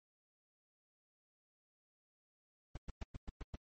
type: noise bursts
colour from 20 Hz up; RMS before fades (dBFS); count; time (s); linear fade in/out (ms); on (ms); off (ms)
brown; -41; 7; 2.75-3.557; 5; 21; 110
effects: MP3 32 kbps